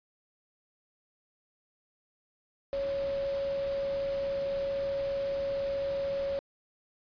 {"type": "tone in noise", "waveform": "sine", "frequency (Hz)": 554.4, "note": "C#5", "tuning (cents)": 0, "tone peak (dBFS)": -29, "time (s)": [2.73, 6.39], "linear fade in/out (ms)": 0, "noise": "pink", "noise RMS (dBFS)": -45, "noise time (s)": [2.73, 6.39], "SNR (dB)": 13, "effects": ["resampled to 11025 Hz"]}